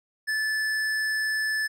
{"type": "tone with hard clipping", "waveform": "triangle", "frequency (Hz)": 1742, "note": "A6", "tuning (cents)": -18, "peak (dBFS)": -26, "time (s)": [0.27, 1.68], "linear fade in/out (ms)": 20, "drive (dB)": 15, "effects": []}